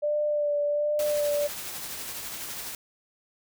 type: tone with vibrato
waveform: sine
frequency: 590 Hz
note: D5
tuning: 8 cents sharp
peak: -23 dBFS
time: 0.02-1.48 s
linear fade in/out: 20 ms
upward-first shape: sine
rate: 1.3 Hz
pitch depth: 21 cents each way
type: noise with tremolo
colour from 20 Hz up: white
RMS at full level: -35 dBFS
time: 0.99-2.75 s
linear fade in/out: 2 ms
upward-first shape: triangle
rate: 12 Hz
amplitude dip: 35%
effects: none